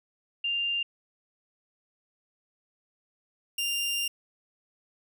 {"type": "tone pair in turn", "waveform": ["sine", "sawtooth"], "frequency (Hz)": [2794, 2794], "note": ["F7", "F7"], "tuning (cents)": [0, 0], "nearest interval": "unison", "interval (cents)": 0, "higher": "neither", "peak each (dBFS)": [-26, -24], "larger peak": "second", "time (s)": [[0.44, 0.83], [3.58, 4.08]], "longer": "second", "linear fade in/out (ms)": 5, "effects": []}